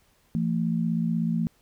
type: tone pair together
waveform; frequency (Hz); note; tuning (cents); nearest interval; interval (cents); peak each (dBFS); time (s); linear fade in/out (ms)
sine; 168.7 / 225; E3 / A3; +40 / +39; perfect fourth; 499; -25 / -26; 0.35-1.47; 0
effects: pink hiss -64 dBFS RMS until 1.61 s